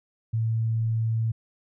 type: tone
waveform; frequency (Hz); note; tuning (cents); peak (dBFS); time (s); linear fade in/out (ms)
sine; 112.7; A2; +42; -22; 0.33-1.32; 10
effects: none